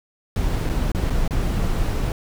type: noise with dropouts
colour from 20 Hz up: brown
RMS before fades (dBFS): -21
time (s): 0.36-2.12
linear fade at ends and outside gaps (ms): 1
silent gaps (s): 0.693-0.697 / 0.918-0.948 / 1.099-1.104 / 1.278-1.308
effects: none